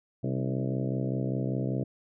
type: harmonic tone with a mistuned harmonic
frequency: 65.1 Hz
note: C2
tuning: 8 cents flat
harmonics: 2 / 3 / 4 / 5 / 6 / 7 / 8 / 9 / 10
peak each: -30 / -34 / -36 / -38 / -40 / -41 / -42 / -43 / -44 dBFS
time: 0.23-1.84 s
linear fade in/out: 10 ms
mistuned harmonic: 4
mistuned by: +59 cents
effects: none